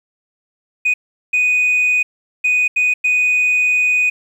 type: tone bursts at uneven times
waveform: sine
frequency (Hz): 2486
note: D#7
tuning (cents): -2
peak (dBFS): -10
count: 5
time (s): 0.85-0.94 / 1.33-2.03 / 2.44-2.68 / 2.76-2.94 / 3.04-4.1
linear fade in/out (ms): 10
effects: tanh soft clip ceiling -10 dBFS + 8-bit